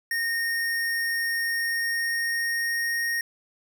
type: tone with pitch glide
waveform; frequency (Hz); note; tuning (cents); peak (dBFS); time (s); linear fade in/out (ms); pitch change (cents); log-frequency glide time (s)
square; 1846 to 1859.9; A#6 to A#6; -17 to -4; -25; 0.11-3.21; 2; +13; 1.41-3.04
effects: none